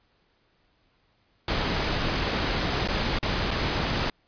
pink noise with dropouts, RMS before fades -26 dBFS, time 1.48-4.1 s, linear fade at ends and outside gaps 2 ms, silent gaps 2.876-2.885 / 3.188-3.228 / 3.508-3.512 s, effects pink hiss -67 dBFS RMS until 4.27 s + resampled to 11025 Hz

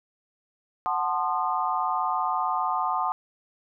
sine chord, F# diminished seventh, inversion none, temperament equal with one note detuned, 740 / 880 / 1046.5 / 1221.7 Hz, F#5 / A5 / C6 / Eb6, 0 / 0 / 0 / -32 cents, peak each -29 dBFS, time 0.86-3.12 s, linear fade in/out 0 ms, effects none

